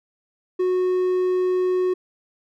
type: tone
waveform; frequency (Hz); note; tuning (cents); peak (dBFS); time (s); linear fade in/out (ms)
triangle; 366.6; F#4; -16; -16; 0.59-1.94; 10
effects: none